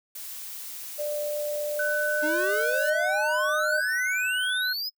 blue noise, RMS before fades -38 dBFS, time 0.15-2.9 s, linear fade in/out 5 ms
sine tone with pitch glide, 592 to 610.8 Hz, D5 to D#5, +14 to -32 cents, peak -27 dBFS, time 0.98-3.81 s, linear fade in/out 20 ms, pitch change +54 cents, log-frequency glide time 1.71-2.8 s
sine tone, 1500 Hz, F#6, 23 cents sharp, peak -25 dBFS, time 1.79-4.73 s, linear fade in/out 5 ms
square exponential sweep, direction up, 293.7 to 5160 Hz, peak -29 dBFS, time 2.22-4.9 s, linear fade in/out 20 ms
effects noise-tail reverb RT60 0.1 s tail -26 dB re dry

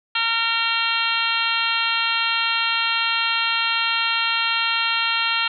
harmonic tone, 458.7 Hz, A#4, 28 cents flat, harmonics 2 / 3 / 4 / 5 / 6 / 7 / 8 / 9, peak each -30 / -25 / -30 / -29 / -24 / -25 / -32 / -28 dBFS, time 0.15-5.48 s, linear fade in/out 5 ms, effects none

